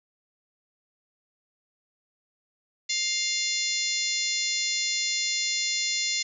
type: harmonic tone with a mistuned harmonic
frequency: 700 Hz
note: F5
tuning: 4 cents sharp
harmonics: 3 / 4 / 5 / 6 / 7 / 8 / 9 / 10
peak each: -32 / -37 / -33 / -31 / -34 / -35 / -37 / -32 dBFS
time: 2.89-6.23 s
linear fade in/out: 10 ms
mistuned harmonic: 7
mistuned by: +37 cents
effects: none